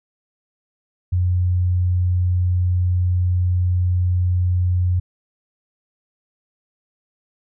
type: tone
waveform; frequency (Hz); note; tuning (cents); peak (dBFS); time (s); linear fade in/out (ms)
sine; 90; F#2; -47; -15; 1.12-5; 10
effects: none